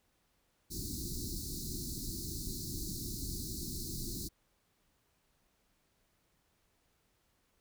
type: band-stop noise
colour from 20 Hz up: pink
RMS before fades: -40 dBFS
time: 0.7-4.29 s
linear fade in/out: 20 ms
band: 380 to 4000 Hz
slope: 96 dB/octave
effects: pink hiss -75 dBFS RMS until 7.6 s